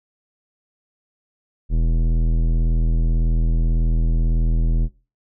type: tone with tanh clipping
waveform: sine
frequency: 40.9 Hz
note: E1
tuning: 13 cents flat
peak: -17 dBFS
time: 1.69-4.89 s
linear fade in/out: 50 ms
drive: 15 dB
effects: noise-tail reverb RT60 0.3 s tail -19 dB re dry